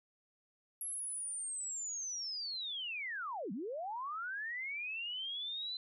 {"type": "linear two-way sweep", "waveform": "sine", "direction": "down then up", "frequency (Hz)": [11300, 174.61, 4066], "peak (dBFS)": -38, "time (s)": [0.81, 5.77], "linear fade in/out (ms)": 2, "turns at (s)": 3.52, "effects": []}